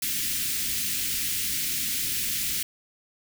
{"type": "band-stop noise", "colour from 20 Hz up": "white", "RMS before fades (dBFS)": -28, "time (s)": [0.02, 2.63], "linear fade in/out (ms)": 5, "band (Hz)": [300, 1900], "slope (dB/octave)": 24, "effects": []}